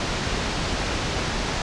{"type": "low-pass noise", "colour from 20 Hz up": "pink", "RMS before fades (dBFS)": -26, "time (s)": [0, 1.62], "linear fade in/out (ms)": 2, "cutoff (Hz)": 6200, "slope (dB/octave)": 24, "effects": ["resampled to 24000 Hz"]}